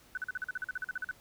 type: tone bursts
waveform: sine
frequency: 1503 Hz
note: F#6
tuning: 27 cents sharp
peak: -32 dBFS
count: 15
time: 0.15-1.112 s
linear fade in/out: 2 ms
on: 24 ms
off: 43 ms
effects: pink hiss -60 dBFS RMS until 1.2 s